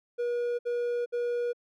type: tone bursts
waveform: triangle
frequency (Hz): 480.7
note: B4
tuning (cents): -47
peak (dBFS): -25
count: 3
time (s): 0.18-1.532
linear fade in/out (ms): 20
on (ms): 410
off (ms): 61
effects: none